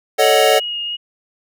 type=chord; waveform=square; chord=D# half-diminished seventh; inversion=second; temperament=equal; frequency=440 / 554.4 / 622.3 / 740 Hz; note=A4 / C#5 / D#5 / F#5; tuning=0 / 0 / 0 / 0 cents; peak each=-17 dBFS; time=0.18-0.6 s; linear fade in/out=20 ms
type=tone with vibrato; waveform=sine; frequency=2869 Hz; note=F7; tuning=46 cents sharp; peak=-21 dBFS; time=0.21-0.97 s; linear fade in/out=20 ms; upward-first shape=sine; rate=2.9 Hz; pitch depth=14 cents each way
effects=none